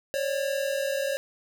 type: tone pair together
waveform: square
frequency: 545.5 / 586 Hz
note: C#5 / D5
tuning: -28 / -4 cents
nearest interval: minor second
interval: 124 cents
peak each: -28 / -32 dBFS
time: 0.14-1.17 s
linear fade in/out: 0 ms
effects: none